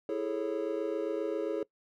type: chord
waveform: triangle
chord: A major seventh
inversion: second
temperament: just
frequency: 330 / 412.5 / 440 / 550 Hz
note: E4 / G#4 / A4 / C#5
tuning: +2 / -12 / 0 / -14 cents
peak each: -34 dBFS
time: 0.09-1.63 s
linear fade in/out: 2 ms
effects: noise-tail reverb RT60 0.1 s tail -22 dB re dry